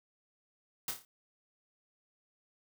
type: noise with echo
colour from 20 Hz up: white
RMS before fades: -35 dBFS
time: 0.88-0.91 s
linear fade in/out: 2 ms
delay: 28 ms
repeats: 5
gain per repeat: -6 dB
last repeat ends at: 1.05 s
effects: none